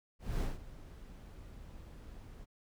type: noise with ADSR envelope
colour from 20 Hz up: brown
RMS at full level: -33 dBFS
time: 0.19-2.46 s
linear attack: 210 ms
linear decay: 180 ms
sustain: -17 dB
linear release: 30 ms
effects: none